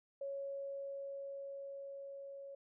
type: tone with level ramp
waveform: sine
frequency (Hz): 554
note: C#5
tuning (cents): -1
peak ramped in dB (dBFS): -39 to -47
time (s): 0.21-2.55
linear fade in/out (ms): 5
effects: none